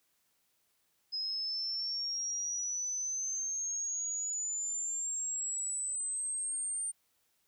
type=exponential sweep; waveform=sine; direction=up; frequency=5070 to 8870 Hz; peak=-33 dBFS; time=1.12-6.92 s; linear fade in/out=20 ms; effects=white hiss -75 dBFS RMS until 7.47 s